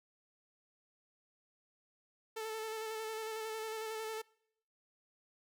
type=tone with vibrato; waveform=sawtooth; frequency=440 Hz; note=A4; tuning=in tune; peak=-35 dBFS; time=2.36-4.22 s; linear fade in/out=10 ms; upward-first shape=square; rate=11 Hz; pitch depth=19 cents each way; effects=noise-tail reverb RT60 0.7 s tail -24 dB re dry